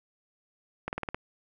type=slowing click train; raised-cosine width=0.5 ms; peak=-17 dBFS; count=6; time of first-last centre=0.88-1.145 s; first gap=49 ms; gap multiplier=1.04; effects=none